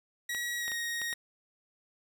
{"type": "tone with pitch glide", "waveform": "sawtooth", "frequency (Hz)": [1915, 1874.5], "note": ["A#6", "A#6"], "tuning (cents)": [46, 9], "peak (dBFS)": -29, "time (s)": [0.29, 1.14], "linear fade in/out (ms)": 5, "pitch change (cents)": -37, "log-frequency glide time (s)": [0.58, 0.71]}
{"type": "clicks", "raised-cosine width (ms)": 0.3, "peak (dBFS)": -26, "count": 5, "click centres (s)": [0.348, 0.68, 0.718, 1.017, 1.129]}
{"effects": []}